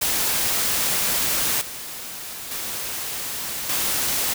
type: noise with level steps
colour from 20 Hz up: white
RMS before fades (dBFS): -22 / -34 / -29 / -23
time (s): 0.01-4.34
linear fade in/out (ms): 10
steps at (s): 1.61 / 2.51 / 3.69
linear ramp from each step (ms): 5
effects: none